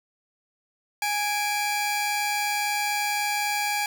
sawtooth tone pair together, 828.9 / 2343 Hz, G#5 / D7, -4 / -5 cents, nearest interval octave + tritone, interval 1799 cents, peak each -22 / -25 dBFS, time 1.02-3.86 s, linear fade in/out 2 ms, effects none

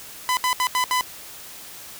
sawtooth tone bursts at uneven times, 1005 Hz, B5, 30 cents sharp, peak -15 dBFS, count 5, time 0.29-0.37 / 0.44-0.53 / 0.6-0.67 / 0.75-0.84 / 0.91-1.01 s, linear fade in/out 0 ms, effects white hiss -40 dBFS RMS until 1.99 s

